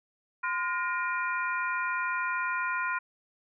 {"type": "tone cluster", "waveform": "sine", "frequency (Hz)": [1027, 1426, 1859, 2404], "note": ["C6", "F6", "A#6", "D7"], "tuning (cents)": [-33, 36, -5, 40], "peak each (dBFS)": [-32, -31, -37, -37], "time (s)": [0.43, 2.99], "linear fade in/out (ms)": 10, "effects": []}